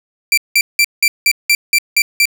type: tone bursts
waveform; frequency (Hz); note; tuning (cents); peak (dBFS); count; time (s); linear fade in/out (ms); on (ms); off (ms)
sawtooth; 2349; D7; 0; -5; 9; 0.32-2.255; 2; 55; 180
effects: none